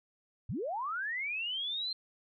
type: linear sweep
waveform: sine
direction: up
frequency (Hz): 74.5 to 4180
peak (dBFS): -33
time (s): 0.49-1.93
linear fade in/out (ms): 5
effects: none